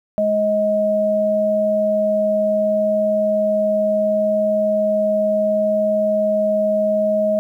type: tone pair together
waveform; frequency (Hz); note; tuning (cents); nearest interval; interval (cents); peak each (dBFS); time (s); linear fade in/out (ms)
sine; 210 / 629.3; G#3 / D#5; +19 / +19; octave + perfect fifth; 1900; -23 / -15; 0.18-7.39; 0
effects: 9-bit